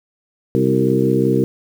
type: harmonic tone with a mistuned harmonic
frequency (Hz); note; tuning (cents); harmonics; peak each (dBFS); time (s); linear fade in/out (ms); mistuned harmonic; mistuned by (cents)
65.41; C2; 0; 2 / 3 / 4 / 5 / 6 / 7; -20 / -20 / -20 / -20 / -20 / -20; 0.55-1.44; 0; 6; -39
effects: 7-bit